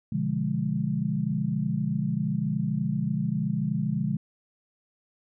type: chord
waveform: sine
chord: B diminished seventh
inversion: none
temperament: equal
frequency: 123.47 / 146.83 / 174.61 / 207.7 Hz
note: B2 / D3 / F3 / Ab3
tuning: 0 / 0 / 0 / 0 cents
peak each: -33 / -29 / -30 / -29 dBFS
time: 0.12-4.17 s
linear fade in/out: 5 ms
effects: none